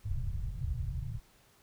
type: low-pass noise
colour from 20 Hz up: pink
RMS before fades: -35 dBFS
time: 0.04-1.2 s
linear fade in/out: 20 ms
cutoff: 140 Hz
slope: 48 dB/octave
effects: pink hiss -64 dBFS RMS until 1.62 s